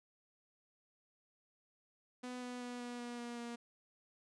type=tone with pitch steps; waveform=sawtooth; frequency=249.2 / 247.1 / 244.9 / 242.8 / 240.7 / 238.6 / 236.6 Hz; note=B3 / B3 / B3 / B3 / B3 / A#3 / A#3; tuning=+16 / +1 / -14 / -29 / -44 / +41 / +26 cents; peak=-39 dBFS; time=2.23-3.56 s; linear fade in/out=10 ms; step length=190 ms; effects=resampled to 22050 Hz